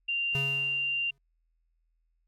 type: tone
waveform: sine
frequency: 2780 Hz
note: F7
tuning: 9 cents flat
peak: -27 dBFS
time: 0.08-1.11 s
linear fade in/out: 10 ms
type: tone with exponential decay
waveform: square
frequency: 137.7 Hz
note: C#3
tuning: 11 cents flat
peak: -30 dBFS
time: 0.35-1.18 s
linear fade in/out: 0 ms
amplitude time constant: 180 ms
effects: added 41 Hz sine -70 dBFS peak until 2.27 s + AAC 48 kbps